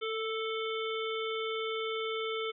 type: harmonic tone with a mistuned harmonic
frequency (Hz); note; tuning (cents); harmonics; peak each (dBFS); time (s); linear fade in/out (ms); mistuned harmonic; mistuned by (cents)
440; A4; 0; 1 / 3 / 5 / 7 / 8; -34 / -39 / -41 / -42 / -43; 0.01-2.52; 20; 1; +18
effects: none